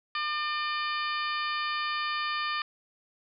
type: harmonic tone with a mistuned harmonic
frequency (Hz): 600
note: D5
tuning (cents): +37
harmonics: 2 / 3 / 4 / 5 / 6 / 7 / 8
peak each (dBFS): -31 / -35 / -37 / -39 / -41 / -42 / -43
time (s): 0.15-2.62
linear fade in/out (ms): 2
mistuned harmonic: 7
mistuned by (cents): +73
effects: none